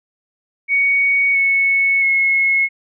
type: tone with pitch steps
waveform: sine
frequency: 2235 / 2206 / 2176 Hz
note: C#7 / C#7 / C#7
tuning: +14 / -9 / -33 cents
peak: -12 dBFS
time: 0.68-2.69 s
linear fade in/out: 50 ms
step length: 670 ms
effects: none